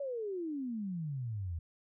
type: exponential sweep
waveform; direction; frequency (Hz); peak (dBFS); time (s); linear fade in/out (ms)
sine; down; 576 to 79.1; -35; 0-1.59; 5
effects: none